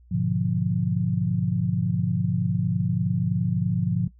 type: chord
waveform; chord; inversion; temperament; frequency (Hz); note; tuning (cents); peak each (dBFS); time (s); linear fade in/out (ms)
sine; G# diminished seventh; none; equal with one note detuned; 103.83 / 123.47 / 146.83 / 175.83; G#2 / B2 / D3 / F3; 0 / 0 / 0 / +12; -28 / -28 / -28 / -24; 0.11-4.08; 10
effects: noise-tail reverb RT60 0.1 s tail -18 dB re dry + added 60 Hz sine -50 dBFS peak until 4.19 s